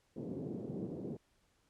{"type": "band-pass noise", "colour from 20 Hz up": "pink", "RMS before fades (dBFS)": -42, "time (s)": [0.16, 1.17], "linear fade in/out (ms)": 5, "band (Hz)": [140, 450], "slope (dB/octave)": 24, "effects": ["pink hiss -74 dBFS RMS until 1.69 s", "low-pass 10000 Hz 12 dB/octave"]}